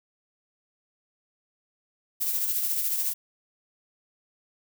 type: noise with tremolo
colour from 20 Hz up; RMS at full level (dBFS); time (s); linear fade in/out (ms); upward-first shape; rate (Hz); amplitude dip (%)
violet; -25; 2.2-3.14; 20; triangle; 14; 50
effects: none